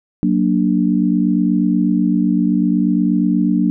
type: chord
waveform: sine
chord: Gb augmented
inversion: none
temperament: equal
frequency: 185 / 233.1 / 293.7 Hz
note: Gb3 / Bb3 / D4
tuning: 0 / 0 / 0 cents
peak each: -16 / -17 / -17 dBFS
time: 0.23-3.7 s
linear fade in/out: 0 ms
effects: none